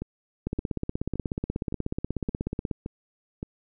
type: two click trains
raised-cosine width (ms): 3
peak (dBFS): -15 / -19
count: 38 / 7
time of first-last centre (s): 0.47-2.712 / 0.02-3.429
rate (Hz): 16.5 / 1.76
effects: none